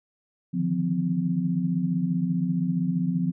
sine tone cluster, 149.7 / 160.3 / 175.5 / 255.4 Hz, D3 / E3 / F3 / C4, +33 / -48 / +9 / -42 cents, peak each -33 / -32 / -24 / -29 dBFS, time 0.53-3.32 s, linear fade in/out 20 ms, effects none

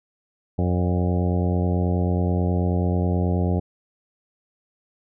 harmonic tone with a mistuned harmonic, 89.3 Hz, F2, 39 cents sharp, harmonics 1 / 2 / 3 / 4 / 5 / 6 / 7 / 8 / 9, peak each -21 / -24 / -30 / -31 / -32 / -36 / -35 / -36 / -38 dBFS, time 0.58-3.6 s, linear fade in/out 10 ms, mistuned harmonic 7, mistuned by -46 cents, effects none

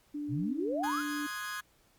sine tone, 293.7 Hz, D4, in tune, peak -34 dBFS, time 0.14-1.27 s, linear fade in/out 10 ms
sine exponential sweep, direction up, 110 to 1568 Hz, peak -31 dBFS, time 0.28-1.03 s, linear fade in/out 50 ms
40% pulse chord, Ab dominant seventh, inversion first, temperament equal, 1046.5 / 1244.5 / 1480 / 1661.2 Hz, C6 / Eb6 / Gb6 / Ab6, 0 / 0 / 0 / 0 cents, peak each -44 / -42 / -44 / -38 dBFS, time 0.83-1.61 s, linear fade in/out 10 ms
effects pink hiss -67 dBFS RMS until 1.98 s + Opus 48 kbps

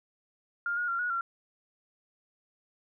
sine tone with pitch steps, 1404 / 1440 / 1378 / 1456 / 1370 Hz, F6 / F#6 / F6 / F#6 / F6, +9 / -47 / -24 / -28 / -34 cents, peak -28 dBFS, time 0.66-1.21 s, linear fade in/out 2 ms, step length 110 ms, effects none

